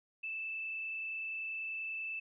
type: tone with frequency modulation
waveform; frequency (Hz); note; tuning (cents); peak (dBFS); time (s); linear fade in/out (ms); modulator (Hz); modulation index
sine; 2637; E7; 0; -37; 0.23-2.2; 10; 30.3; 0.73
effects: none